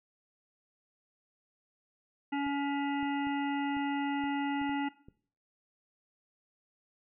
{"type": "harmonic tone", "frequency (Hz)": 282.4, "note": "C#4", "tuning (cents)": 32, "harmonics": [1, 3, 5, 7, 9, 10], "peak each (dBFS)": [-31, -36, -44, -43, -50, -48], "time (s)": [2.32, 4.89], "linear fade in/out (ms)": 10}
{"type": "clicks", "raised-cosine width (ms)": 3, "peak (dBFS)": -37, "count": 8, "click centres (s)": [2.466, 3.029, 3.27, 3.768, 4.239, 4.615, 4.694, 5.085]}
{"effects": ["noise-tail reverb RT60 0.5 s tail -18 dB re dry"]}